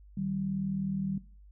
sine tone pair together, 153.87 / 193.6 Hz, D#3 / G3, -19 / -21 cents, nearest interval major third, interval 398 cents, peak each -36 / -31 dBFS, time 0.17-1.18 s, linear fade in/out 5 ms, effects noise-tail reverb RT60 0.4 s tail -18 dB re dry + added 50 Hz sine -51 dBFS peak until 1.51 s

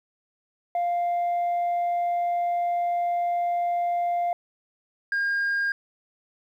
sine tone pair in turn, 698.5 / 1615 Hz, F5 / G#6, 0 / -49 cents, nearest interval octave + minor third, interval 1451 cents, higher second, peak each -20 / -20 dBFS, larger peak neither, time 0.75-4.33 / 5.12-5.72 s, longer first, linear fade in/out 2 ms, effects tanh soft clip ceiling -21 dBFS + 10-bit

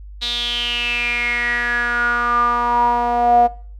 sawtooth tone with band-pass filter sweep, 240 Hz, B3, 49 cents flat, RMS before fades -18 dBFS, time 0.21-3.48 s, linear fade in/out 20 ms, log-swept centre 3800 to 680 Hz, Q 9.5, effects noise-tail reverb RT60 0.5 s tail -21 dB re dry + added 50 Hz sine -33 dBFS peak until 3.79 s

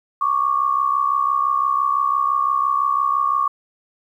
sine tone pair together, 1108.8 / 1174.7 Hz, C#6 / D6, 0 / 0 cents, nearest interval minor second, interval 100 cents, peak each -18 / -20 dBFS, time 0.21-3.48 s, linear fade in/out 5 ms, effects 9-bit

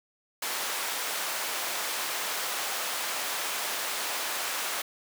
pink high-pass noise, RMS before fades -32 dBFS, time 0.42-4.82 s, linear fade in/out 5 ms, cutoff 750 Hz, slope 12 dB/octave, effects none

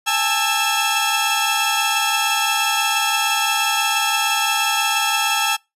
sawtooth tone cluster, 816 / 882 / 1320 / 2657 / 3291 Hz, G#5 / A5 / E6 / E7 / G#7, -31 / +4 / +2 / +13 / -16 cents, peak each -20 dBFS, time 0.06-5.57 s, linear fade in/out 20 ms, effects noise-tail reverb RT60 0.2 s tail -24 dB re dry + resampled to 32000 Hz

